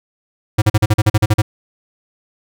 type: tone bursts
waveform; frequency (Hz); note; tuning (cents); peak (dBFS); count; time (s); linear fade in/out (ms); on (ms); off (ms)
square; 106.6; G#2; +46; -9; 11; 0.58-1.42; 10; 40; 40
effects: none

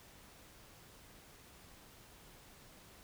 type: silence
effects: pink hiss -59 dBFS RMS until 3.03 s

